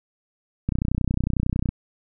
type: click train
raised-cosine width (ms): 5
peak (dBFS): -10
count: 32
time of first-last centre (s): 0.69-1.69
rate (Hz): 31
effects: none